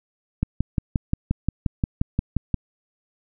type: click train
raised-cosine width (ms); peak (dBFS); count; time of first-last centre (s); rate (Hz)
5; -8; 13; 0.43-2.543; 5.68
effects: none